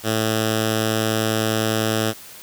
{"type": "tone with notch filter", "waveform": "5% pulse", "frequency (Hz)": 110, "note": "A2", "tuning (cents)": 0, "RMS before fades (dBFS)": -21, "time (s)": [0.03, 2.14], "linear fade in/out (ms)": 50, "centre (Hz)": 960, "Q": 1.3, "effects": ["white hiss -41 dBFS RMS until 2.42 s"]}